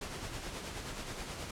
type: noise with tremolo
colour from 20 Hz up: pink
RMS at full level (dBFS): -40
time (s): 0.01-1.51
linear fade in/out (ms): 5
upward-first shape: sine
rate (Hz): 9.4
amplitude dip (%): 40
effects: low-pass 9000 Hz 12 dB/octave